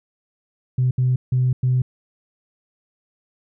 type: tone bursts at uneven times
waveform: sine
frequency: 127.1 Hz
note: C3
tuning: 50 cents flat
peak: -14 dBFS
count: 4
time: 0.78-0.91 / 0.98-1.16 / 1.32-1.53 / 1.63-1.82 s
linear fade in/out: 5 ms
effects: tanh soft clip ceiling -11 dBFS